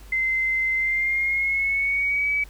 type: tone with pitch glide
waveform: sine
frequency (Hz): 2070 to 2284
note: C7 to D7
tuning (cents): -19 to -49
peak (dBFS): -20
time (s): 0.12-2.44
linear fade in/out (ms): 5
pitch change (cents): +170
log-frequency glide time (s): 0.76-2.3
effects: added 50 Hz sine -42 dBFS peak until 2.49 s + pink hiss -51 dBFS RMS until 2.49 s